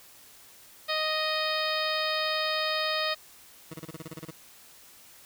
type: harmonic tone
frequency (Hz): 622.3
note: D#5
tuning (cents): 0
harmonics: 1 / 2 / 3 / 4 / 5 / 6 / 7 / 8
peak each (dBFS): -32 / -33 / -34 / -36 / -38 / -34 / -36 / -37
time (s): 0.88-3.15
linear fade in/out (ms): 20
type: tone bursts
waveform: 20% pulse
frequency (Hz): 160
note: D#3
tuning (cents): +49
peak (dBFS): -32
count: 11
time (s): 3.71-4.308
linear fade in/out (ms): 5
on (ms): 28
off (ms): 29
effects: white hiss -53 dBFS RMS until 5.25 s